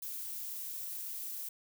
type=noise with amplitude modulation; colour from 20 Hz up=violet; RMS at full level=-39 dBFS; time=0.02-1.49 s; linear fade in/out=5 ms; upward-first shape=sine; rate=274 Hz; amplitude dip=45%; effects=none